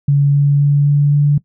sine tone with pitch steps, 142 / 142.82 / 143.65 / 144.48 / 145.32 Hz, C#3 / D3 / D3 / D3 / D3, +42 / -48 / -38 / -28 / -18 cents, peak -8 dBFS, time 0.08-1.38 s, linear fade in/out 5 ms, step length 260 ms, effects noise-tail reverb RT60 0.1 s tail -20 dB re dry

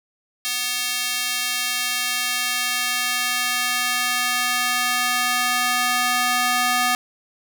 square tone with high-pass filter sweep, 246.9 Hz, B3, in tune, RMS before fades -22 dBFS, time 0.45-6.95 s, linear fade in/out 0 ms, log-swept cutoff 2900 to 970 Hz, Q 0.85, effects none

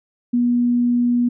sine tone, 242 Hz, B3, 35 cents flat, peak -14 dBFS, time 0.33-1.29 s, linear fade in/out 10 ms, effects none

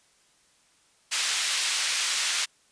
pink band-pass noise, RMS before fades -27 dBFS, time 1.11-2.46 s, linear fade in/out 20 ms, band 2300 to 8600 Hz, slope 12 dB/octave, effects white hiss -63 dBFS RMS until 2.71 s + resampled to 22050 Hz

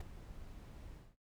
brown noise with ADSR envelope, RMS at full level -38 dBFS, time 0-1.16 s, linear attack 7 ms, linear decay 11 ms, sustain -13 dB, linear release 220 ms, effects noise-tail reverb RT60 0.1 s tail -20 dB re dry

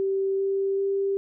sine tone with pitch steps, 388.3 / 391 / 393.7 Hz, G4 / G4 / G4, -16 / -4 / +8 cents, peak -22 dBFS, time 0-1.17 s, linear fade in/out 0 ms, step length 390 ms, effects none

